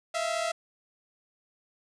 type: tone pair together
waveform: sawtooth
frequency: 647 / 682.1 Hz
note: E5 / F5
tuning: -32 / -41 cents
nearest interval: minor second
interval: 91 cents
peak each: -27 dBFS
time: 0.14-0.52 s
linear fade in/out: 10 ms
effects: resampled to 22050 Hz + 8-bit